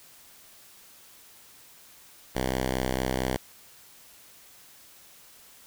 5% pulse tone, 64.4 Hz, C2, 27 cents flat, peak -15 dBFS, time 2.35-3.37 s, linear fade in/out 5 ms, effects white hiss -53 dBFS RMS until 5.66 s

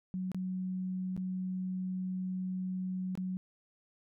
sine tone with dropouts, 185.3 Hz, F#3, 3 cents sharp, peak -33 dBFS, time 0.14-3.37 s, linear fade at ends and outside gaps 0 ms, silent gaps 0.317-0.346 / 1.165-1.176 / 3.153-3.175 s, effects none

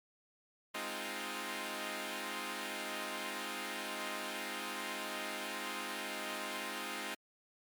5% pulse chord, F minor seventh, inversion first, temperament equal, 207.7 / 261.6 / 311.1 / 349.2 Hz, Ab3 / C4 / Eb4 / F4, 0 / 0 / 0 / 0 cents, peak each -33 dBFS, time 0.74-7.15 s, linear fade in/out 10 ms, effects MP3 96 kbps

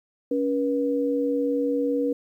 sine tone pair together, 280.1 / 482.5 Hz, C#4 / B4, +18 / -40 cents, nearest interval major sixth, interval 942 cents, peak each -24 / -24 dBFS, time 0.31-2.13 s, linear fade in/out 5 ms, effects 10-bit

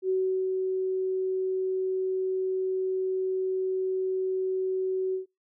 sine tone with ADSR envelope, 375.9 Hz, F#4, 27 cents sharp, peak -22 dBFS, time 0.02-5.26 s, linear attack 73 ms, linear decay 380 ms, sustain -3 dB, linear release 120 ms, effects noise-tail reverb RT60 0.2 s tail -25 dB re dry

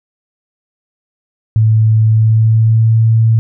sine tone with pitch glide, 110 to 112.57 Hz, A2 to A2, 0 to +40 cents, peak -6 dBFS, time 1.56-3.39 s, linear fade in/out 0 ms, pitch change +40 cents, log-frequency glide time 2.07-2.95 s, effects none

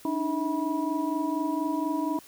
sine tone cluster, 289.3 / 313.5 / 645 / 973 Hz, D4 / D#4 / E5 / B5, -26 / +13 / -38 / -26 cents, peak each -30 / -29 / -37 / -32 dBFS, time 0.05-2.19 s, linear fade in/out 2 ms, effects white hiss -52 dBFS RMS until 2.27 s

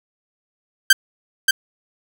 sawtooth tone with echo, 1568 Hz, G6, in tune, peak -3 dBFS, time 0.9-0.93 s, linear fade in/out 5 ms, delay 580 ms, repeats 1, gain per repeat -5 dB, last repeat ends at 1.51 s, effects none

